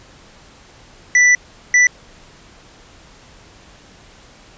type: tone bursts at uneven times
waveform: square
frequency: 1975.5 Hz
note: B6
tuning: in tune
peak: -9 dBFS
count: 2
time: 1.15-1.35 / 1.74-1.87 s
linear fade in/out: 2 ms
effects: pink hiss -45 dBFS RMS until 4.57 s + resampled to 16000 Hz